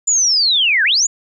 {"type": "linear two-way sweep", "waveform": "sine", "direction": "down then up", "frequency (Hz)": [7140, 1500, 7140], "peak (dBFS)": -11, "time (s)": [0.07, 1.07], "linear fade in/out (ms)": 10, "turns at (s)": 0.84, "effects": []}